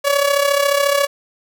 sawtooth tone with amplitude modulation, 566 Hz, C#5, 36 cents sharp, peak -7 dBFS, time 0.04-1.07 s, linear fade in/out 20 ms, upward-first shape sine, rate 34.2 Hz, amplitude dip 65%, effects none

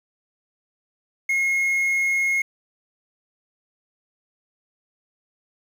triangle tone, 2158 Hz, C#7, 47 cents flat, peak -17 dBFS, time 1.29-2.42 s, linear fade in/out 5 ms, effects 8-bit

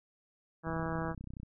harmonic tone, 163.2 Hz, E3, 17 cents flat, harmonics 1 / 2 / 3 / 4 / 5 / 6 / 7 / 8 / 9 / 10, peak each -37 / -40 / -42 / -43 / -44 / -45 / -45 / -46 / -47 / -47 dBFS, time 0.63-1.15 s, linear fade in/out 50 ms
click train, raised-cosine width 5 ms, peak -32 dBFS, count 25, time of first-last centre 0.67-1.432 s, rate 31.5 Hz
effects none

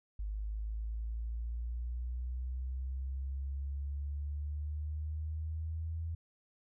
sine linear sweep, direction up, 51.1 to 82.41 Hz, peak -35 dBFS, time 0.19-6.15 s, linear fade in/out 5 ms, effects none

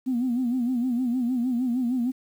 sine tone with vibrato, 246.9 Hz, B3, in tune, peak -21 dBFS, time 0.06-2.12 s, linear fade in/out 20 ms, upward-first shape sine, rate 6.5 Hz, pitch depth 100 cents each way, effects tanh soft clip ceiling -18 dBFS + 9-bit

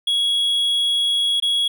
triangle tone with dropouts, 3333 Hz, G#7, 5 cents sharp, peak -15 dBFS, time 0.07-1.68 s, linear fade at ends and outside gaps 5 ms, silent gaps 1.401-1.423 s, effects none

